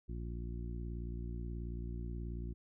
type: harmonic tone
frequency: 58.5 Hz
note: A#1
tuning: 7 cents sharp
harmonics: 1 / 2 / 3 / 4 / 5 / 6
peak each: -40 / -46 / -49 / -52 / -55 / -53 dBFS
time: 0.08-2.54 s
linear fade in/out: 20 ms
effects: none